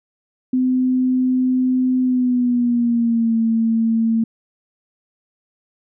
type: tone with pitch glide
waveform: sine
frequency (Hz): 255.4 to 226.2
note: C4 to A3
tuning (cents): -42 to +48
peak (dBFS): -14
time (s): 0.53-4.24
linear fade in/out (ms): 5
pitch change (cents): -210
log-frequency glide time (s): 2.01-3.37
effects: none